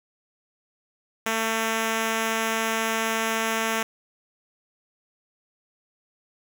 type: tone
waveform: 5% pulse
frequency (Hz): 223.8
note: A3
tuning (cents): +30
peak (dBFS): -12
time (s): 1.26-3.83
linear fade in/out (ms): 5
effects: none